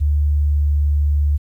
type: tone with pitch glide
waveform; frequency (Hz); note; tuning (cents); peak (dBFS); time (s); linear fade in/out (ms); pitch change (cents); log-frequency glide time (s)
sine; 73.5 to 73.08; D2 to D2; +2 to -8; -13; 0-1.38; 20; -10; 0.27-0.68
effects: 9-bit